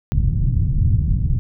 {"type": "low-pass noise", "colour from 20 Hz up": "white", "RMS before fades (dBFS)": -17, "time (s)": [0.12, 1.39], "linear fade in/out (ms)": 0, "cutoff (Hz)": 130, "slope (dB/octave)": 24, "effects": []}